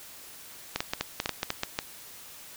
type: clicks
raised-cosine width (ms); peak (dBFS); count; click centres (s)
0.2; -10; 11; 0.76 / 0.805 / 0.935 / 1.01 / 1.201 / 1.259 / 1.293 / 1.431 / 1.504 / 1.634 / 1.789
effects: white hiss -47 dBFS RMS until 2.56 s